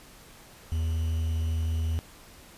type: tone with quantisation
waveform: triangle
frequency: 80.9 Hz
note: E2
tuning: 32 cents flat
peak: -23 dBFS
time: 0.72-1.99 s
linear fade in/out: 0 ms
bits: 8
effects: pink hiss -51 dBFS RMS until 2.57 s + resampled to 32000 Hz